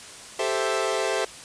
sawtooth chord, A minor seventh, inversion third, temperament equal, 392 / 440 / 523.3 / 659.3 Hz, G4 / A4 / C5 / E5, 0 / 0 / 0 / 0 cents, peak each -25 dBFS, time 0.39-1.25 s, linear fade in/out 5 ms, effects white hiss -42 dBFS RMS until 1.44 s + resampled to 22050 Hz

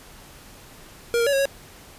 square tone with pitch steps, 471.3 / 466 / 566 / 546 / 552 Hz, A#4 / A#4 / C#5 / C#5 / C#5, +19 / -1 / +36 / -26 / -7 cents, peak -19 dBFS, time 1.14-1.455 s, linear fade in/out 0 ms, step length 63 ms, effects pink hiss -46 dBFS RMS until 1.98 s + resampled to 32000 Hz

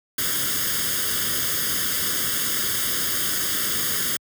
white noise with comb filter, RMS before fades -24 dBFS, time 0.18-4.17 s, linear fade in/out 5 ms, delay 0.6 ms, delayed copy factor +0.85, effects high-pass 60 Hz 12 dB/octave

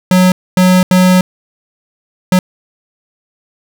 square tone bursts at uneven times, 183.6 Hz, F#3, 13 cents flat, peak -6 dBFS, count 4, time 0.11-0.32 / 0.57-0.83 / 0.91-1.21 / 2.32-2.39 s, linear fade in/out 2 ms, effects none

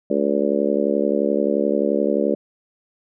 harmonic tone, 71.5 Hz, D2, 46 cents flat, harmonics 3 / 4 / 5 / 6 / 7 / 8, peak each -24 / -24 / -24 / -24 / -24 / -24 dBFS, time 0.1-2.35 s, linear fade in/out 5 ms, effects none

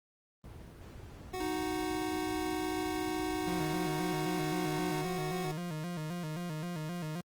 brown noise, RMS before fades -44 dBFS, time 0.44-3.78 s, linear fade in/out 0 ms
25% pulse tone, 370 Hz, F#4, in tune, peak -32 dBFS, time 1.33-5.52 s, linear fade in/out 10 ms
square tone with pitch glide, 311.7 to 306.7 Hz, D#4 to D#4, +3 to -25 cents, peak -36 dBFS, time 1.4-5.02 s, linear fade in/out 5 ms, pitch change -28 cents, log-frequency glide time 4.15-4.87 s
40% pulse tone with vibrato, 164.81 Hz, E3, in tune, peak -35 dBFS, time 3.47-7.21 s, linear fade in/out 5 ms, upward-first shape square, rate 3.8 Hz, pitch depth 110 cents each way
effects high-pass 60 Hz 12 dB/octave + Opus 24 kbps

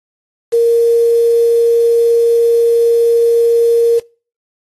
sine tone with quantisation, 466.2 Hz, A#4, in tune, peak -7 dBFS, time 0.52-4 s, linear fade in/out 20 ms, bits 5, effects noise-tail reverb RT60 0.4 s tail -26 dB re dry + AAC 32 kbps

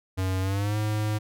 square tone with pitch glide, 94 to 106.74 Hz, F#2 to G#2, +28 to +48 cents, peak -25 dBFS, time 0.17-1.19 s, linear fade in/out 20 ms, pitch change +220 cents, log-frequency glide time 0.41-0.77 s, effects none

